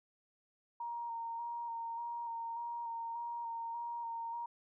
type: tone with vibrato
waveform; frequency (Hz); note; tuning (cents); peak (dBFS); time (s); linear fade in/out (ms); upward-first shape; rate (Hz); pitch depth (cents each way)
sine; 932.3; A#5; 0; -38; 0.8-4.46; 5; square; 1.7; 18
effects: none